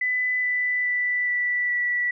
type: tone with pitch steps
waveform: sine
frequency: 2000 / 1988.5 / 1977 / 1965.6 / 1954.3 Hz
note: B6 / B6 / B6 / B6 / B6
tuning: +21 / +11 / +1 / -9 / -19 cents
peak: -21 dBFS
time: 0.01-2.11 s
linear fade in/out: 5 ms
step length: 420 ms
effects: none